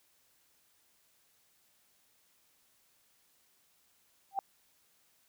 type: tone with exponential growth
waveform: sine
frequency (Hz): 784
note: G5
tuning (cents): 0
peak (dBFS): -25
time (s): 4.31-4.39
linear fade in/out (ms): 1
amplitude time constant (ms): 16
effects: white hiss -70 dBFS RMS until 5.28 s